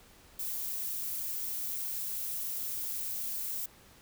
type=noise; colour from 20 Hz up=violet; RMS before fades=-36 dBFS; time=0.39-3.66 s; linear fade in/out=5 ms; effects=pink hiss -58 dBFS RMS until 4.01 s